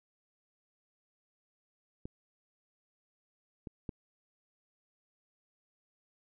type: clicks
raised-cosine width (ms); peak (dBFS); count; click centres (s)
3; -28 / -29 / -25; 3; 2.055 / 3.672 / 3.892
effects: none